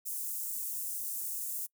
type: high-pass noise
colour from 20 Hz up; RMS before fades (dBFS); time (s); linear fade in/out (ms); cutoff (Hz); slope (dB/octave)
white; -37; 0.05-1.67; 20; 7600; 24
effects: noise-tail reverb RT60 0.1 s tail -25 dB re dry